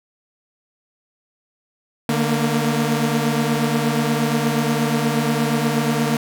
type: tone cluster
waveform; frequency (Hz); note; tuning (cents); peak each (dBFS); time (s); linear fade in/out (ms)
sawtooth; 148.3 / 227.4 / 235.8; D3 / A#3 / A#3; +17 / -43 / +20; -18; 2.09-6.17; 2
effects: none